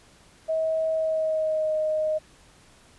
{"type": "tone with pitch glide", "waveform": "sine", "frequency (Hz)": [640, 620.7], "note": ["D#5", "D#5"], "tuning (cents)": [49, -4], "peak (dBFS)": -22, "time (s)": [0.48, 2.19], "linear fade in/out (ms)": 20, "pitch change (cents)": -53, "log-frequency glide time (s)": [0.92, 1.76], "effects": ["pink hiss -55 dBFS RMS until 2.98 s", "resampled to 24000 Hz"]}